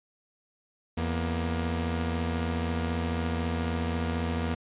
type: tone pair together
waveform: sawtooth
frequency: 83.93 / 237.4 Hz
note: E2 / A#3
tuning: +32 / +32 cents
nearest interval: octave + tritone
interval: 1800 cents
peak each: -25 / -28 dBFS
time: 0.97-4.55 s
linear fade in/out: 10 ms
effects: resampled to 8000 Hz